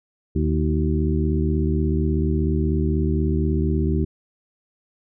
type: harmonic tone with a mistuned harmonic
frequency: 76.4 Hz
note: D#2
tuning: 31 cents flat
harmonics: 1 / 2 / 3 / 4 / 5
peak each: -21 / -24 / -26 / -27 / -28 dBFS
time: 0.35-4.05 s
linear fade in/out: 10 ms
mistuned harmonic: 4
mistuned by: +68 cents
effects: none